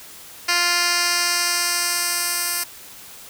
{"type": "tone with band-pass filter sweep", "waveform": "10% pulse", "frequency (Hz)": 349.2, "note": "F4", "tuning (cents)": 0, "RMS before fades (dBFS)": -21, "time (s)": [0.48, 2.64], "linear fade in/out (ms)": 10, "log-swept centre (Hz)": [4300, 11000], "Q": 0.95, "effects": ["white hiss -41 dBFS RMS until 3.29 s"]}